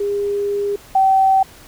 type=tone pair in turn; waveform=sine; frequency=405.6 / 769.2 Hz; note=G#4 / G5; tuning=-41 / -33 cents; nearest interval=major seventh; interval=1108 cents; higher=second; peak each=-17 / -10 dBFS; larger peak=second; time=0-0.76 / 0.95-1.43 s; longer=first; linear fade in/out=5 ms; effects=pink hiss -43 dBFS RMS until 1.67 s